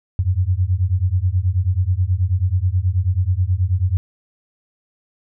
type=beating tone pair; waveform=sine; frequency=87.31 / 96.61 Hz; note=F2 / G2; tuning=0 / -25 cents; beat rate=9.3 Hz; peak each=-18 dBFS; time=0.19-3.97 s; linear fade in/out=0 ms; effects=none